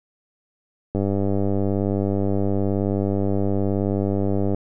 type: click train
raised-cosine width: 2 ms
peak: -10 dBFS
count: 357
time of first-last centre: 0.95-4.546 s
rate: 99 Hz
effects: none